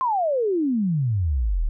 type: exponential sweep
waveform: sine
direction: down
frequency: 1074 to 34.65 Hz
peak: -19 dBFS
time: 0.01-1.69 s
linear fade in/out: 0 ms
effects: none